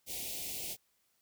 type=band-stop noise; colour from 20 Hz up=white; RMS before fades=-40 dBFS; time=0.06-0.77 s; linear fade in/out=50 ms; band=770 to 2200 Hz; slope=48 dB/octave; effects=white hiss -75 dBFS RMS until 1.21 s